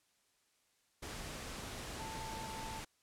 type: tone in noise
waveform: sine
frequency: 885 Hz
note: A5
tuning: 10 cents sharp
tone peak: -45 dBFS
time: 1.99-2.8 s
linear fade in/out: 10 ms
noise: pink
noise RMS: -45 dBFS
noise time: 1.02-2.85 s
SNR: -3 dB
effects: white hiss -75 dBFS RMS until 3.02 s + low-pass 10000 Hz 12 dB/octave